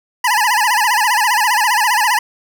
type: tone with vibrato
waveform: 25% pulse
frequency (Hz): 915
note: A#5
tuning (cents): -32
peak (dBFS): -8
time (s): 0.24-2.19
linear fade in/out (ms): 5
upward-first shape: sine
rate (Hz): 15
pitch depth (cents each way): 170
effects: none